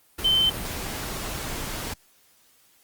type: tone in noise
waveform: sine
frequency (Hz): 3085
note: G7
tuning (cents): -28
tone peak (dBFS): -17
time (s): 0.24-0.5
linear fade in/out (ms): 10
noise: pink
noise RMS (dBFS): -32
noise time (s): 0.18-1.94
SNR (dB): +12
effects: white hiss -60 dBFS RMS until 2.83 s + Opus 32 kbps